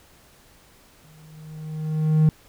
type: tone with exponential growth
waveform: triangle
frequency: 155.6 Hz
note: D#3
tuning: in tune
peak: -9 dBFS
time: 1.04-2.29 s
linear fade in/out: 0 ms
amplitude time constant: 270 ms
effects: tanh soft clip ceiling -7 dBFS + pink hiss -54 dBFS RMS until 2.48 s